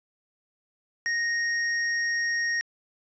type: tone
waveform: square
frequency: 1864.7 Hz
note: A#6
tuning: in tune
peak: -25 dBFS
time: 1.06-2.61 s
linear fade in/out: 0 ms
effects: resampled to 16000 Hz